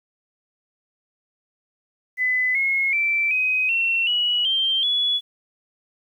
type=tone with pitch steps; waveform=sine; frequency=2010 / 2167 / 2336 / 2518 / 2714 / 2926 / 3154 / 3400 Hz; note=B6 / C#7 / D7 / D#7 / E7 / F#7 / G7 / G#7; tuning=+30 / -40 / -10 / +20 / +50 / -20 / +10 / +40 cents; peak=-18 dBFS; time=2.17-5.21 s; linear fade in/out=50 ms; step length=380 ms; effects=9-bit